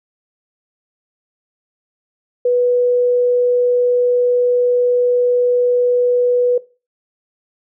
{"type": "tone", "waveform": "sine", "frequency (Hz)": 491, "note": "B4", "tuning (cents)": -10, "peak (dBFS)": -11, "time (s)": [2.45, 6.58], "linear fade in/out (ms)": 5, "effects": ["noise-tail reverb RT60 0.3 s tail -18 dB re dry"]}